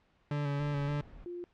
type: tone with vibrato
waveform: 40% pulse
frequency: 144.2 Hz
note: D3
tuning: 31 cents flat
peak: -30 dBFS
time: 0.31-1.01 s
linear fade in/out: 2 ms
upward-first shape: square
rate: 3.5 Hz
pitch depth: 22 cents each way
type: noise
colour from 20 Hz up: brown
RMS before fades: -50 dBFS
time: 0.58-1.25 s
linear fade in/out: 10 ms
type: tone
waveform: sine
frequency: 350.8 Hz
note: F4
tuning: 8 cents sharp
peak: -38 dBFS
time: 1.26-1.44 s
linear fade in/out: 0 ms
effects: pink hiss -70 dBFS RMS until 1.53 s + low-pass 3000 Hz 12 dB/octave